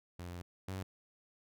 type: tone pair in turn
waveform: sawtooth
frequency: 87.9 / 94.77 Hz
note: F2 / F#2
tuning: +12 / +42 cents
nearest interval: minor second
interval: 130 cents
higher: second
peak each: -39 / -35 dBFS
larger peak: second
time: 0.19-0.42 / 0.68-0.83 s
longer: first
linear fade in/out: 5 ms
effects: none